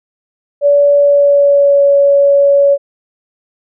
sine tone with pitch glide, 573 to 563.2 Hz, D5 to C#5, -43 to +27 cents, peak -5 dBFS, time 0.61-2.78 s, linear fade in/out 50 ms, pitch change -30 cents, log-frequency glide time 0.96-1.85 s, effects none

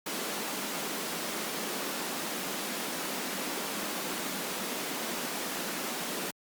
pink high-pass noise, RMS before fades -35 dBFS, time 0.06-6.31 s, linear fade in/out 5 ms, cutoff 180 Hz, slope 48 dB/octave, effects Opus 48 kbps

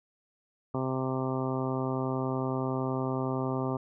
harmonic tone, 130.81 Hz, C3, in tune, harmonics 1 / 2 / 3 / 4 / 5 / 6 / 7 / 8 / 9, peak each -33 / -33 / -35 / -39 / -39 / -42 / -41 / -43 / -41 dBFS, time 0.74-3.77 s, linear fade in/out 5 ms, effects none

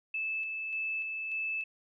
sine tone with tremolo, 2622 Hz, E7, 10 cents flat, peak -31 dBFS, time 0.14-1.64 s, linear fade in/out 5 ms, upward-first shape square, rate 1.7 Hz, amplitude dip 30%, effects none

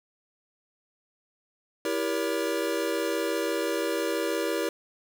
square chord, E diminished seventh, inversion none, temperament just, 329.6 / 395.6 / 474.7 / 569.6 Hz, E4 / G4 / Bb4 / Db5, 0 / +16 / +31 / +47 cents, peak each -32 / -33 / -32 / -33 dBFS, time 1.85-4.69 s, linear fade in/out 2 ms, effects none

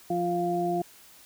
harmonic tone, 174.61 Hz, F3, in tune, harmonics 1 / 2 / 4, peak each -32 / -28 / -28 dBFS, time 0.1-0.82 s, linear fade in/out 5 ms, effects white hiss -53 dBFS RMS until 1.25 s

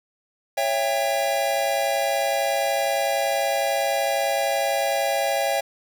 square chord, C# diminished, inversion none, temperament just, 554.4 / 665.2 / 798.3 Hz, C#5 / E5 / G5, 0 / +16 / +31 cents, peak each -26 dBFS, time 0.57-5.61 s, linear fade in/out 10 ms, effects 7-bit

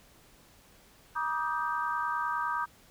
sine chord, Eb major seventh, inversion second, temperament equal with one note detuned, 955.8 / 1174.7 / 1244.5 / 1568 Hz, Bb5 / D6 / Eb6 / G6, +43 / 0 / 0 / 0 cents, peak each -33 / -36 / -34 / -35 dBFS, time 1.15-2.66 s, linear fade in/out 20 ms, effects pink hiss -59 dBFS RMS until 2.9 s

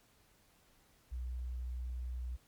sine tone, 61.74 Hz, B1, in tune, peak -37 dBFS, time 1.11-2.37 s, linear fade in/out 20 ms, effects pink hiss -68 dBFS RMS until 2.47 s + MP3 96 kbps

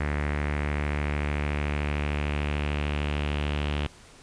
sawtooth tone with low-pass filter sweep, 73.42 Hz, D2, in tune, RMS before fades -28 dBFS, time 0-3.87 s, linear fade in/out 5 ms, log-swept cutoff 2000 to 3000 Hz, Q 3.3, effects pink hiss -51 dBFS RMS until 4.22 s + resampled to 22050 Hz

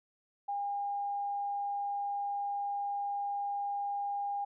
sine tone, 808 Hz, G#5, 48 cents flat, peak -32 dBFS, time 0.48-4.45 s, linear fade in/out 10 ms, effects none

